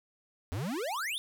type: exponential sweep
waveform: square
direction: up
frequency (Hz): 80.5 to 3729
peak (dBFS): -33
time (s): 0.52-1.18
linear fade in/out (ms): 0
effects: none